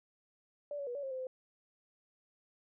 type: tone with pitch steps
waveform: sine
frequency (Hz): 581 / 563 / 485.7 / 569 / 536 / 518 / 515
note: D5 / C#5 / B4 / C#5 / C5 / C5 / C5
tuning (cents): -19 / +27 / -29 / +45 / +42 / -17 / -28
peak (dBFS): -37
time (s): 0.71-1.27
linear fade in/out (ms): 2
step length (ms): 80
effects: none

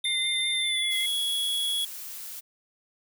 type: tone with pitch glide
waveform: square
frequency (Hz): 3593 to 3352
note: A7 to G#7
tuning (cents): +36 to +15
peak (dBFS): -26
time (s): 0.04-1.85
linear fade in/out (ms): 5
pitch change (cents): -121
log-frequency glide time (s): 0.57-0.97
type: tone with vibrato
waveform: sine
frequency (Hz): 2084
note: C7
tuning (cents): -7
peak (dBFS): -30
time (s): 0.05-1.06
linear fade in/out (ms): 5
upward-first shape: sine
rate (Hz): 5.2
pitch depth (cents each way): 20
type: noise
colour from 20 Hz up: blue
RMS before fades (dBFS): -39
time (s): 0.9-2.41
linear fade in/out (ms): 20
effects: none

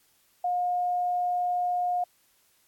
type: tone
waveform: sine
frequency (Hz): 715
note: F5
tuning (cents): +41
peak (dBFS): -24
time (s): 0.44-2.04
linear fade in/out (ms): 5
effects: white hiss -65 dBFS RMS until 2.67 s + AAC 64 kbps

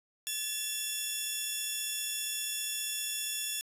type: tone cluster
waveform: 10% pulse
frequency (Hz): 1733 / 2713 / 3431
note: A6 / E7 / A7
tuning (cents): -27 / +49 / -44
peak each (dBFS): -34 / -29 / -27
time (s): 0.27-3.61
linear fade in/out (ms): 0
effects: resampled to 32000 Hz + 10-bit

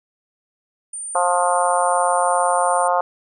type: tone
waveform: sine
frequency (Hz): 9020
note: C#9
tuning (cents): +29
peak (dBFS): -27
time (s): 0.93-2.88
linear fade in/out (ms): 5
type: harmonic tone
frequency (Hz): 177.4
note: F3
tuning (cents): +27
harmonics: 3 / 4 / 5 / 6 / 7 / 8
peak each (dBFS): -22 / -20 / -21 / -23 / -25 / -32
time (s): 1.15-3.01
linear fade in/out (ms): 2
effects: none

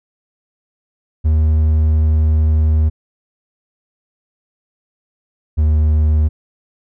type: tone pair in turn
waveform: triangle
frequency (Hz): 77.78 / 76.75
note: D#2 / D#2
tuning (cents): 0 / -23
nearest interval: unison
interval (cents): 23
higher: first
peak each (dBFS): -8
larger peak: neither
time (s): 1.24-2.9 / 5.57-6.29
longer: first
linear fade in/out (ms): 20
effects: none

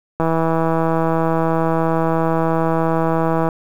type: click train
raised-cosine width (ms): 1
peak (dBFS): -5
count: 537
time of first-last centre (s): 0.2-3.488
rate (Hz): 163
effects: 7-bit

